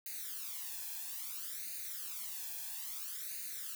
blue noise with flanger, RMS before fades -43 dBFS, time 0.06-3.75 s, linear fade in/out 2 ms, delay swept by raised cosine 0.45 to 1.21 ms, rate 0.6 Hz, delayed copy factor +0.9, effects none

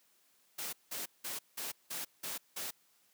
white noise bursts, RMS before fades -40 dBFS, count 7, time 0.58-2.71 s, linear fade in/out 10 ms, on 150 ms, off 180 ms, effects white hiss -70 dBFS RMS until 3.13 s + high-pass 150 Hz 12 dB/octave

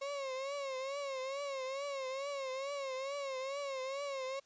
35% pulse tone with vibrato, 544 Hz, C#5, 33 cents flat, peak -36 dBFS, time 0.01-4.4 s, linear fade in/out 10 ms, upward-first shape triangle, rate 2.3 Hz, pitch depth 100 cents each way, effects white hiss -69 dBFS RMS until 4.45 s + resampled to 16000 Hz

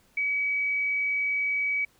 sine tone, 2275 Hz, C#7, 44 cents sharp, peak -24 dBFS, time 0.17-1.85 s, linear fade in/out 5 ms, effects pink hiss -63 dBFS RMS until 1.99 s

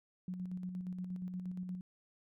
sine tone with tremolo, 182.2 Hz, F#3, 26 cents flat, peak -37 dBFS, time 0.28-1.81 s, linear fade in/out 2 ms, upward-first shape square, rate 8.5 Hz, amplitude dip 40%, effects none

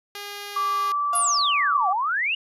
5% pulse tone, 407.5 Hz, G#4, 33 cents flat, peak -22 dBFS, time 0.15-0.92 s, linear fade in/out 2 ms
sine tone with pitch glide, 1164 to 1156.6 Hz, D6 to D6, -16 to -27 cents, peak -21 dBFS, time 0.56-1.93 s, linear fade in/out 5 ms, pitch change -11 cents, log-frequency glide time 0.73-1.49 s
35% pulse tone with exponential decay, 698.5 Hz, F5, in tune, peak -27 dBFS, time 1.13-1.82 s, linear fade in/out 2 ms, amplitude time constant 150 ms
sine exponential two-way sweep, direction down then up, 11340 to 708 to 2929 Hz, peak -21 dBFS, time 1.15-2.35 s, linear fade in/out 5 ms, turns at 1.89 s
effects resampled to 32000 Hz

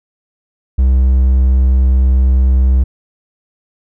triangle tone, 64.6 Hz, C2, 21 cents flat, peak -5 dBFS, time 0.78-2.84 s, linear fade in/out 10 ms, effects none

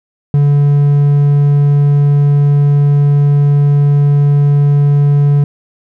triangle tone, 143.8 Hz, D3, 36 cents flat, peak -4 dBFS, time 0.34-5.44 s, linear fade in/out 2 ms, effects none

